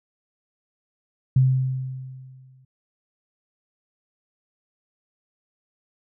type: tone with exponential decay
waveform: sine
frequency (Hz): 130.4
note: C3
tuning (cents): -5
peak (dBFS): -12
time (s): 1.36-2.65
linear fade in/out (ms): 5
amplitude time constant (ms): 280
effects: none